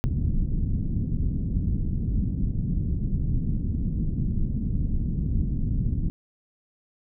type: low-pass noise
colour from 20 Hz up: pink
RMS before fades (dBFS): -25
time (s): 0.04-6.1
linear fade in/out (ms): 0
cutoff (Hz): 230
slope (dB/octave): 24
effects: none